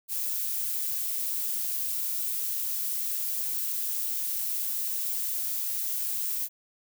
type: noise with amplitude modulation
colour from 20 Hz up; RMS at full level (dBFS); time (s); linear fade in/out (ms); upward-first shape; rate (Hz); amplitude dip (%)
violet; -29; 0.08-6.49; 50; sine; 120; 30
effects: none